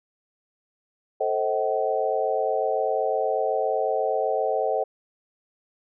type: chord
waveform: sine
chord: A diminished seventh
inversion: none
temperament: just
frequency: 440 / 528 / 633.6 / 760.3 Hz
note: A4 / C5 / Eb5 / Gb5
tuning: 0 / +16 / +31 / +47 cents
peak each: -27 dBFS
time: 1.2-4.84 s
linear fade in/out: 10 ms
effects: none